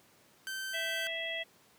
sawtooth tone, 1549 Hz, G6, 21 cents flat, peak -33 dBFS, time 0.47-1.07 s, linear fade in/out 0 ms
harmonic tone, 659.3 Hz, E5, in tune, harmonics 1 / 3 / 4 / 5, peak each -41 / -38 / -42 / -39 dBFS, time 0.73-1.44 s, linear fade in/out 20 ms
effects pink hiss -63 dBFS RMS until 1.78 s + high-pass 150 Hz 12 dB/octave

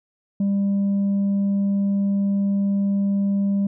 sine tone, 198.9 Hz, G3, 25 cents sharp, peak -15 dBFS, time 0.4-3.67 s, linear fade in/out 5 ms, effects tanh soft clip ceiling -17 dBFS

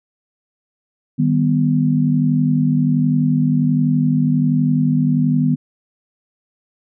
sine chord, Eb augmented, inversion none, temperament equal with one note detuned, 154.67 / 196 / 246.9 Hz, Eb3 / G3 / B3, -10 / 0 / 0 cents, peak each -16 / -22 / -16 dBFS, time 1.18-5.56 s, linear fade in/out 20 ms, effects none

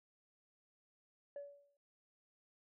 sine tone with exponential decay, 570 Hz, C#5, 48 cents sharp, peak -40 dBFS, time 1.36-1.77 s, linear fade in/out 2 ms, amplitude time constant 87 ms, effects tanh soft clip ceiling -41 dBFS

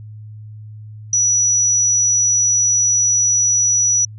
sine tone, 5880 Hz, F#8, 12 cents flat, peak -12 dBFS, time 1.13-4.05 s, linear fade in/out 2 ms, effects added 107 Hz sine -32 dBFS peak until 4.18 s

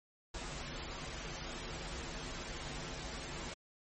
pink noise with comb filter, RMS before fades -43 dBFS, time 0.34-3.54 s, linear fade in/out 5 ms, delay 10 ms, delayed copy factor -0.95, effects MP3 32 kbps

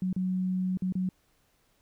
sine tone with dropouts, 185 Hz, F#3, in tune, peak -26 dBFS, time 0.02-1.09 s, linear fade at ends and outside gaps 2 ms, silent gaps 0.129-0.163 / 0.773-0.821 / 0.924-0.953 s, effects pink hiss -69 dBFS RMS until 1.81 s

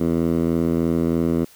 10% pulse tone with band-pass filter, 83.2 Hz, E2, 17 cents sharp, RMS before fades -20 dBFS, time 0-1.45 s, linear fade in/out 10 ms, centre 260 Hz, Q 1.2, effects white hiss -50 dBFS RMS until 1.55 s

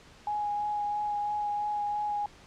sine tone with vibrato, 830.6 Hz, G#5, in tune, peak -28 dBFS, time 0.27-2.26 s, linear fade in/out 2 ms, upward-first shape sine, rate 3 Hz, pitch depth 13 cents each way, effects pink hiss -54 dBFS RMS until 2.46 s + low-pass 6000 Hz 12 dB/octave

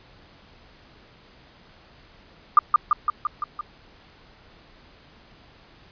sine tone with echo, 1206 Hz, D6, 46 cents sharp, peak -8 dBFS, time 2.57-2.59 s, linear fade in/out 2 ms, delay 170 ms, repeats 6, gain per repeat -3 dB, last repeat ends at 3.61 s, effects pink hiss -52 dBFS RMS until 5.91 s + resampled to 11025 Hz

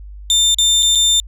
30% pulse tone with dropouts, 3600 Hz, A7, 39 cents sharp, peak -8 dBFS, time 0.3-1.2 s, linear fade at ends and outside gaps 1 ms, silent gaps 0.545-0.585 / 0.825-0.829 / 0.951-0.955 s, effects added 50 Hz sine -31 dBFS peak until 1.27 s + resampled to 32000 Hz

